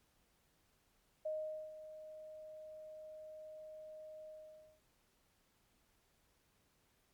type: tone with ADSR envelope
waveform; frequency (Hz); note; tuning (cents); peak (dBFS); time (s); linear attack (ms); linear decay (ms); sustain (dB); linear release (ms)
sine; 621; D#5; -3; -36; 1.25-4.81; 9; 450; -13; 530
effects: pink hiss -75 dBFS RMS until 7.13 s + MP3 96 kbps